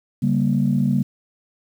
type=chord; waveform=sine; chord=G diminished; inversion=second; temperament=just; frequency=141.12 / 196 / 235.2 Hz; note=Db3 / G3 / Bb3; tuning=+31 / 0 / +16 cents; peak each=-20 / -20 / -20 dBFS; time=0.22-1.03 s; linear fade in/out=10 ms; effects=tanh soft clip ceiling -7 dBFS + 8-bit